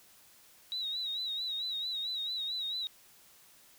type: tone with vibrato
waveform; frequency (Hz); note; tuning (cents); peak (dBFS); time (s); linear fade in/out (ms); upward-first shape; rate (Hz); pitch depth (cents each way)
sine; 3856; B7; -42; -33; 0.72-2.87; 0; sine; 4.5; 71
effects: white hiss -60 dBFS RMS until 3.78 s